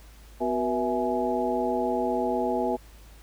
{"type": "tone cluster", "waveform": "sine", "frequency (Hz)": [251.5, 372.3, 480.5, 655, 839], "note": ["B3", "F#4", "B4", "E5", "G#5"], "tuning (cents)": [32, 11, -48, -11, 17], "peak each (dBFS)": -30, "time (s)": [0.4, 2.77], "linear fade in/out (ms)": 20, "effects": ["added 53 Hz sine -47 dBFS peak until 3.22 s", "pink hiss -55 dBFS RMS until 3.22 s"]}